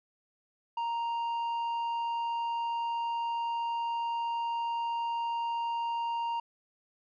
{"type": "tone with tanh clipping", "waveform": "triangle", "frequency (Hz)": 932.3, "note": "A#5", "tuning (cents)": 0, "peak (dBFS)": -31, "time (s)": [0.77, 6.4], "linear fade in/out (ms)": 5, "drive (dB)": 10, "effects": []}